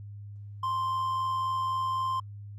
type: tone with amplitude modulation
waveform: triangle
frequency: 1046.5 Hz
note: C6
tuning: in tune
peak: -24 dBFS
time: 0.63-2.2 s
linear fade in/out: 5 ms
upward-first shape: sine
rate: 83.8 Hz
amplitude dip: 25%
effects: added 102 Hz sine -40 dBFS peak until 2.58 s + Opus 48 kbps